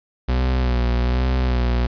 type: tone with vibrato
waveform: 40% pulse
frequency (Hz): 61.9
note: B1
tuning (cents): +5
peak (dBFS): -16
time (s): 0.28-1.87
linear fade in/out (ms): 10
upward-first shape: sine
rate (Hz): 1.2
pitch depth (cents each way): 56
effects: resampled to 11025 Hz + 9-bit